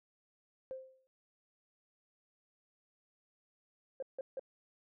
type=tone with exponential decay; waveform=sine; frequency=523.3 Hz; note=C5; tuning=in tune; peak=-37 dBFS; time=0.71-1.07 s; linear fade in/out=0 ms; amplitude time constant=77 ms
type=tone bursts; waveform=sine; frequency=531 Hz; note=C5; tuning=25 cents sharp; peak=-36 dBFS; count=3; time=4-4.395 s; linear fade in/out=2 ms; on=25 ms; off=160 ms
effects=tanh soft clip ceiling -32 dBFS